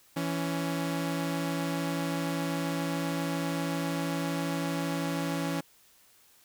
sawtooth tone pair together, 165.95 / 279.1 Hz, E3 / C#4, +12 / +12 cents, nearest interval major sixth, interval 900 cents, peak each -28 dBFS, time 0.16-5.61 s, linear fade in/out 10 ms, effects white hiss -61 dBFS RMS until 6.44 s

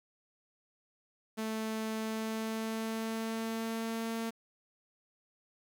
sawtooth tone with pitch glide, 220 to 227 Hz, A3 to A#3, 0 to -46 cents, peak -30 dBFS, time 1.37-4.31 s, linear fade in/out 20 ms, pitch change +54 cents, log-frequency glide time 1.97-4.14 s, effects 10-bit

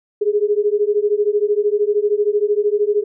sine beating tone pair, 408.8 / 421.8 Hz, G#4 / G#4, -27 / +27 cents, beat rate 13 Hz, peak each -17 dBFS, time 0.21-3.04 s, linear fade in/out 10 ms, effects none

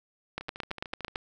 two click trains, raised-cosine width 0.3 ms, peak -24 / -16 dBFS, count 11 / 8, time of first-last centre 0.41-1.156 / 0.38-1.159 s, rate 13.4 / 8.99 Hz, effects none

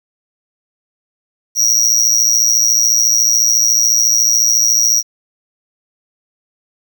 square tone with amplitude modulation, 5720 Hz, F8, 41 cents sharp, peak -6 dBFS, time 1.55-5.03 s, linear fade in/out 50 ms, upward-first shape sine, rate 114 Hz, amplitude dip 95%, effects 8-bit

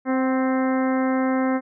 harmonic tone with a mistuned harmonic, 261.6 Hz, C4, in tune, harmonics 1 / 2 / 3 / 4 / 5 / 6 / 7 / 8, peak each -20 / -26 / -30 / -32 / -34 / -36 / -37 / -38 dBFS, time 0.05-1.61 s, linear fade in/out 50 ms, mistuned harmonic 3, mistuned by -28 cents, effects none

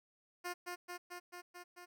10% pulse tone with echo, 354.5 Hz, F4, 26 cents sharp, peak -31 dBFS, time 0.44-0.54 s, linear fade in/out 20 ms, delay 220 ms, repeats 6, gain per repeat -2 dB, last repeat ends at 1.86 s, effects none

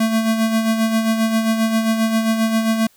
square tone with tremolo, 223.1 Hz, A3, 24 cents sharp, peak -14 dBFS, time 0-2.87 s, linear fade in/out 5 ms, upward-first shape sine, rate 7.5 Hz, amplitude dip 50%, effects white hiss -55 dBFS RMS until 2.96 s

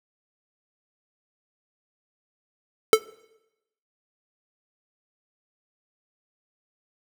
square tone with exponential decay, 440 Hz, A4, in tune, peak -7 dBFS, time 2.93-3.01 s, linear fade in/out 1 ms, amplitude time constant 16 ms, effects noise-tail reverb RT60 0.9 s tail -22 dB re dry

